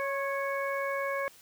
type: harmonic tone with a mistuned harmonic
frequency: 554.4 Hz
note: C#5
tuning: in tune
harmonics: 1 / 2 / 3 / 4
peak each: -32 / -35 / -37 / -38 dBFS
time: 0-1.28 s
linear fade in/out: 0 ms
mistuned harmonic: 2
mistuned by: -28 cents
effects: white hiss -56 dBFS RMS until 1.41 s

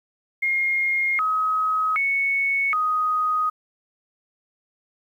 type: tone with pitch steps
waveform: sine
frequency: 2136 / 1270 / 2213 / 1249 Hz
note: C7 / D#6 / C#7 / D#6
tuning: +35 / +35 / -3 / +6 cents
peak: -19 dBFS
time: 0.42-3.5 s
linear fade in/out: 10 ms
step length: 770 ms
effects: 9-bit

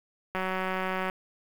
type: click train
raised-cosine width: 0.5 ms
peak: -16 dBFS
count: 141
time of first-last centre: 0.35-1.099 s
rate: 187 Hz
effects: 7-bit

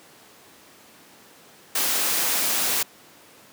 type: noise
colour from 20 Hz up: white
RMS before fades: -23 dBFS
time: 1.75-2.83 s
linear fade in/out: 5 ms
effects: pink hiss -50 dBFS RMS until 3.52 s + high-pass 200 Hz 12 dB/octave

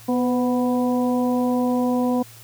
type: harmonic tone with a mistuned harmonic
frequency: 246.9 Hz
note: B3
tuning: in tune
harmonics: 1 / 2 / 3 / 4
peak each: -19 / -25 / -29 / -31 dBFS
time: 0.08-2.23 s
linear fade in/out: 10 ms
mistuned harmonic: 2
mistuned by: +32 cents
effects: added 114 Hz sine -46 dBFS peak until 2.43 s + white hiss -46 dBFS RMS until 2.43 s

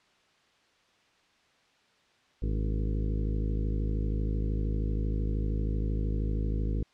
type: harmonic tone with a mistuned harmonic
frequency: 52.9 Hz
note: G#1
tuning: 33 cents sharp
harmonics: 1 / 2 / 3 / 4 / 5 / 6 / 7 / 8 / 9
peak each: -28 / -34 / -38 / -40 / -42 / -44 / -45 / -46 / -47 dBFS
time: 2.42-6.83 s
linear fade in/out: 5 ms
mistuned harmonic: 5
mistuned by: +61 cents
effects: white hiss -65 dBFS RMS until 6.93 s + low-pass 4000 Hz 12 dB/octave

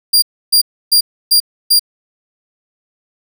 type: tone bursts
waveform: sawtooth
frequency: 4782 Hz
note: D8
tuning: 30 cents sharp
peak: -4 dBFS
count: 5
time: 0.13-1.795 s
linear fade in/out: 10 ms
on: 93 ms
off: 300 ms
effects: none

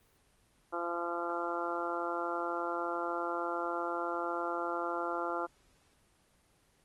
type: harmonic tone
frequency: 171.7 Hz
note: F3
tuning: 29 cents flat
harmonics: 2 / 3 / 4 / 5 / 6 / 7 / 8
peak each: -39 / -40 / -40 / -41 / -43 / -41 / -39 dBFS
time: 0.72-5.47 s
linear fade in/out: 20 ms
effects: pink hiss -68 dBFS RMS until 6.84 s + Opus 24 kbps

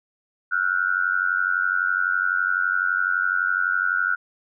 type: tone with amplitude modulation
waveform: sine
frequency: 1450 Hz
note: F#6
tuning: 35 cents flat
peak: -15 dBFS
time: 0.51-4.16 s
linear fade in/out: 20 ms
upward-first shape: sine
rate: 91.9 Hz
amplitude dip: 100%
effects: none

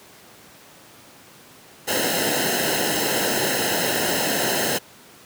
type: noise with comb filter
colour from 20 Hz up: pink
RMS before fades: -22 dBFS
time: 1.87-4.79 s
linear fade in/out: 20 ms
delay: 0.86 ms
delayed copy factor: -0.8
effects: pink hiss -47 dBFS RMS until 5.25 s + high-pass 150 Hz 12 dB/octave

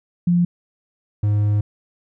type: tone pair in turn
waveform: sine / triangle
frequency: 174.61 / 104.06 Hz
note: F3 / G#2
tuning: 0 / +4 cents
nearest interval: major sixth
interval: 896 cents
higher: first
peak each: -13 dBFS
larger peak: neither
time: 0.27-0.45 / 1.23-1.61 s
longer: second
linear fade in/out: 5 ms
effects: none

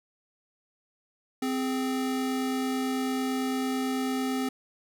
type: tone pair together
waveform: square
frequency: 260 / 417 Hz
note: C4 / G#4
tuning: -11 / +7 cents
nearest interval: minor sixth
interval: 818 cents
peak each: -28 / -36 dBFS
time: 1.42-4.49 s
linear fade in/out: 5 ms
effects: none

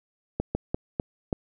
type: slowing click train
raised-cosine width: 2 ms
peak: -12 dBFS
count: 5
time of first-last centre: 0.4-1.328 s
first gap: 150 ms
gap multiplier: 1.3
effects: none

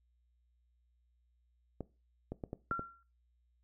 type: clicks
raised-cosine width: 2 ms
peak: -26 dBFS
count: 6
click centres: 1.807 / 2.32 / 2.438 / 2.531 / 2.713 / 2.794 s
type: tone with exponential decay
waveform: sine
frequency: 1370 Hz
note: F6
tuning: 34 cents flat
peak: -30 dBFS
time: 2.71-3.03 s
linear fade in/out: 1 ms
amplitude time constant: 68 ms
effects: noise-tail reverb RT60 0.3 s tail -19 dB re dry + added 60 Hz sine -70 dBFS peak until 3.63 s

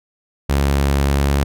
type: tone with pitch glide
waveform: sawtooth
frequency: 69.7 to 70.18 Hz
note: C#2 to C#2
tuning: +10 to +22 cents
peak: -10 dBFS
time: 0.49-1.44 s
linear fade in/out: 10 ms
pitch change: +12 cents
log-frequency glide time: 1.03-1.32 s
effects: none

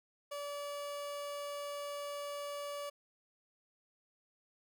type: tone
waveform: 30% pulse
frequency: 576 Hz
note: D5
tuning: 34 cents flat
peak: -37 dBFS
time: 0.31-2.9 s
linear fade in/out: 10 ms
effects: none

